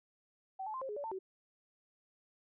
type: tone with pitch steps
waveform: sine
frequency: 765 / 864 / 1044 / 534 / 418.3 / 573 / 895 / 378.9 Hz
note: G5 / A5 / C6 / C5 / G#4 / D5 / A5 / F#4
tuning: -42 / -32 / -4 / +35 / +12 / -43 / +29 / +41 cents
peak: -38 dBFS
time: 0.59-1.19 s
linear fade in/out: 10 ms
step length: 75 ms
effects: none